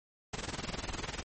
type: noise with tremolo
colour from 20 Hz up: pink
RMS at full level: -35 dBFS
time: 0.33-1.23 s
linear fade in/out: 5 ms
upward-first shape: sine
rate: 20 Hz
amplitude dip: 85%
effects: MP3 32 kbps